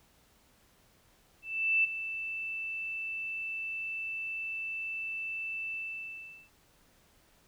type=tone with ADSR envelope; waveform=sine; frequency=2651 Hz; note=E7; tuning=9 cents sharp; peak=-22 dBFS; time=1.42-6.5 s; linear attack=420 ms; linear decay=16 ms; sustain=-12 dB; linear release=770 ms; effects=pink hiss -65 dBFS RMS until 7.47 s